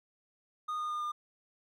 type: tone with pitch steps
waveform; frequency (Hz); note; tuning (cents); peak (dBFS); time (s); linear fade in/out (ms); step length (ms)
triangle; 1232 / 1223.5 / 1215 / 1206.6; D#6 / D#6 / D#6 / D6; -17 / -29 / -42 / +46; -31; 0.68-1.12; 10; 110
effects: none

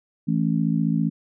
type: chord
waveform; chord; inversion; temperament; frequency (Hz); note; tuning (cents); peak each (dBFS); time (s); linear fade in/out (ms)
sine; A major; second; just; 165 / 220 / 275; E3 / A3 / C#4; +2 / 0 / -14; -22 / -23 / -26; 0.27-1.1; 20
effects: none

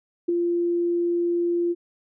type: tone with ADSR envelope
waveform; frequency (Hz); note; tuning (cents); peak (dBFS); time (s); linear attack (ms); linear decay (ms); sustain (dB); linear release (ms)
sine; 345.5; F4; -19; -16; 0.28-1.75; 12; 4; -4; 38
effects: none

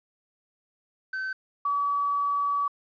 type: tone pair in turn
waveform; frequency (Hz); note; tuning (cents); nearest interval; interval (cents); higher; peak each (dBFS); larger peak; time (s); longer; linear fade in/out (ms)
triangle / sine; 1535 / 1142; G6 / D6; -37 / -49; perfect fourth; 512; first; -27 / -23; second; 1.13-1.33 / 1.65-2.68; second; 5
effects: resampled to 11025 Hz + 10-bit

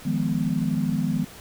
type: chord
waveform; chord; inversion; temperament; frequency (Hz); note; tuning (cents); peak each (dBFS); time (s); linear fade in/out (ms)
sine; F half-diminished seventh; third; equal; 155.56 / 174.61 / 207.7 / 246.9; Eb3 / F3 / Ab3 / Cb4; 0 / 0 / 0 / 0; -27; 0.05-1.25; 10
effects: pink hiss -44 dBFS RMS until 1.4 s

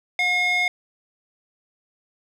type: tone with band-pass filter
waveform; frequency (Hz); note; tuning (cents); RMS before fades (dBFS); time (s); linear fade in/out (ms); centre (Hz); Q
square; 718; F5; +48; -21; 0.19-0.68; 2; 2500; 3.9
effects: none

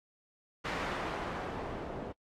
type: noise with low-pass filter sweep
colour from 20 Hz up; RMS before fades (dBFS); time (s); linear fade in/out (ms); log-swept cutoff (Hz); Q
white; -38; 0.64-2.13; 20; 1800 to 530; 0.74
effects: noise-tail reverb RT60 0.1 s tail -25 dB re dry + AAC 64 kbps

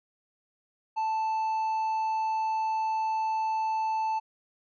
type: tone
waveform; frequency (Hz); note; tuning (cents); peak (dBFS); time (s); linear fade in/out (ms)
triangle; 880; A5; 0; -24; 0.96-4.2; 20
effects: resampled to 16000 Hz

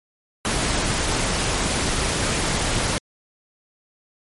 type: noise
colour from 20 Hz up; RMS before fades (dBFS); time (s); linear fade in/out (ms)
pink; -22; 0.45-2.98; 0
effects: MP3 48 kbps

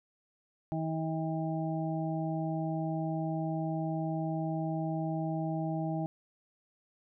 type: harmonic tone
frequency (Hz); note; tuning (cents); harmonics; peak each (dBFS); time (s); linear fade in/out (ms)
160; D#3; +49; 1 / 2 / 4 / 5; -33 / -36 / -39 / -40; 0.72-6.06; 0
effects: none

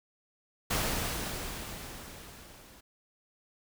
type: noise with level ramp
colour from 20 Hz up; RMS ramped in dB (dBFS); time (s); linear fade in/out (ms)
pink; -29 to -55; 0.7-2.81; 10
effects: none

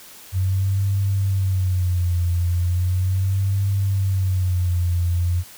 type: tone with vibrato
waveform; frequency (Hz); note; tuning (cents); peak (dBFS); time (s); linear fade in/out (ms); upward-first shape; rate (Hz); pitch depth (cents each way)
sine; 92.5; F#2; 0; -17; 0.32-5.44; 50; sine; 0.37; 110
effects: white hiss -43 dBFS RMS until 5.57 s

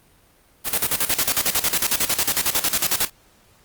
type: noise with tremolo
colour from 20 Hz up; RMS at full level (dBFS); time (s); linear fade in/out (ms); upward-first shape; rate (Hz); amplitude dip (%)
white; -19; 0.64-3.1; 50; square; 11; 75
effects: pink hiss -56 dBFS RMS until 3.64 s + Opus 32 kbps

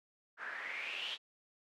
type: noise with low-pass filter sweep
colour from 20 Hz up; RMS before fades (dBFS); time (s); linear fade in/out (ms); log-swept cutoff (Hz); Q
white; -42; 0.37-1.18; 50; 1500 to 3400; 6.6
effects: high-pass 400 Hz 12 dB/octave

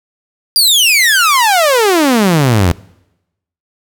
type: exponential sweep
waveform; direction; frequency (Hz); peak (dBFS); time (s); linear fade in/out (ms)
sawtooth; down; 4900 to 80.7; -4; 0.56-2.72; 0
effects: noise-tail reverb RT60 0.9 s tail -23 dB re dry

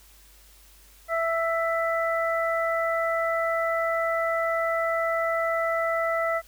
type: harmonic tone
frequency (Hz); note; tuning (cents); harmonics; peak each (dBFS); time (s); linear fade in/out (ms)
662; E5; +7; 1 / 2 / 3; -25 / -28 / -30; 1.08-6.42; 50
effects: added 50 Hz sine -54 dBFS peak until 6.47 s + white hiss -55 dBFS RMS until 6.47 s

